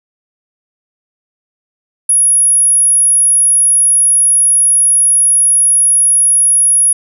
sine tone, 10460 Hz, E9, 15 cents flat, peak -6 dBFS, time 2.09-6.93 s, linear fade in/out 5 ms, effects none

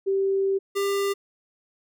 sine / square tone pair in turn, 389.4 / 398 Hz, G4 / G4, -12 / +26 cents, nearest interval unison, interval 38 cents, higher second, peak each -20 / -23 dBFS, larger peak first, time 0.06-0.59 / 0.75-1.14 s, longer first, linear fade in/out 20 ms, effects none

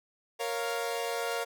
sawtooth chord, Bb minor, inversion none, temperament equal, 466.2 / 554.4 / 698.5 Hz, Bb4 / Db5 / F5, 0 / 0 / 0 cents, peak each -30 / -33 / -32 dBFS, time 0.39-1.45 s, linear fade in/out 20 ms, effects none

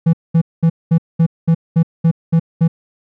triangle tone bursts, 164.81 Hz, E3, in tune, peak -6 dBFS, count 10, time 0.06-2.68 s, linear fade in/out 10 ms, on 73 ms, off 210 ms, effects none

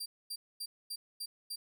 sawtooth tone bursts, 4723 Hz, D8, 9 cents sharp, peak -35 dBFS, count 6, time 0-1.56 s, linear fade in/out 10 ms, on 60 ms, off 240 ms, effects none

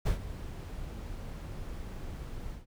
brown noise with ADSR envelope, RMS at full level -26 dBFS, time 0.05-2.66 s, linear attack 17 ms, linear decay 110 ms, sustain -14 dB, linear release 150 ms, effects none

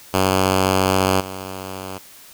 5% pulse tone with level steps, 94.7 Hz, F#2, 41 cents sharp, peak -4 / -18 dBFS, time 0.13-1.99 s, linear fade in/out 20 ms, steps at 1.2 s, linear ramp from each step 10 ms, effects white hiss -44 dBFS RMS until 2.33 s

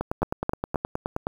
two click trains, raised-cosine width 1 ms, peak -9 / -12 dBFS, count 3 / 13, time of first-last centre 0.23-0.758 / 0.01-1.269 s, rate 3.79 / 9.53 Hz, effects 7-bit

